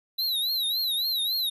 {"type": "tone with vibrato", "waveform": "square", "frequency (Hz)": 3951, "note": "B7", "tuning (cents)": 0, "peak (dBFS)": -25, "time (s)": [0.18, 1.5], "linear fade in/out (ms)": 10, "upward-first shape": "triangle", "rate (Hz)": 3.6, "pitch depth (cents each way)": 150, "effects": []}